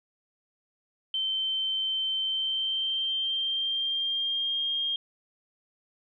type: tone with pitch glide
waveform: sine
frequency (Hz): 3101 to 3223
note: G7 to G7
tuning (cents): -19 to +47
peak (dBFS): -26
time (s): 1.14-4.96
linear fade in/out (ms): 2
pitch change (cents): +66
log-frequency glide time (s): 2.2-4.6
effects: none